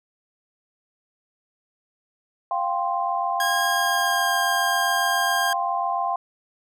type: chord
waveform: sine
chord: F suspended second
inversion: none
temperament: just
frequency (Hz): 698.5 / 785.8 / 1047.7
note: F5 / G5 / C6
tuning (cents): 0 / +4 / +2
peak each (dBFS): -26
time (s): 2.51-6.16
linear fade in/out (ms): 2
type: tone with pitch glide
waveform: sawtooth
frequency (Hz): 1631 to 1609.5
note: G#6 to G6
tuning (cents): -32 to +45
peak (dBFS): -19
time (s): 3.4-5.53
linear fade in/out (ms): 2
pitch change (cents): -23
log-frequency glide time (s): 3.64-4.35
effects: none